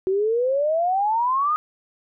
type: exponential sweep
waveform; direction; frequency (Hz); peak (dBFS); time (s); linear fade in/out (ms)
sine; up; 370 to 1261; -18; 0.07-1.56; 0
effects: none